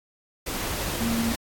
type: tone in noise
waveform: sine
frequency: 230 Hz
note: A#3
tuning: 23 cents flat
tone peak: -24 dBFS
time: 1-1.33 s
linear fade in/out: 10 ms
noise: pink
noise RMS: -30 dBFS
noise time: 0.46-1.36 s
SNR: +3 dB
effects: AAC 64 kbps